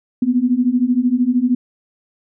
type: beating tone pair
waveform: sine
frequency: 240.1 / 253.1 Hz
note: B3 / B3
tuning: -49 / +43 cents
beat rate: 13 Hz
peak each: -17 / -15 dBFS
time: 0.22-1.55 s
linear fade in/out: 5 ms
effects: none